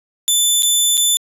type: tone with dropouts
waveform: 15% pulse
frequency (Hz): 3520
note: A7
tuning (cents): 0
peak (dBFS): -5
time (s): 0.28-1.17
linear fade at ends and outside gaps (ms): 0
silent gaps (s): 0.623-0.631 / 0.971-0.977
effects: resampled to 32000 Hz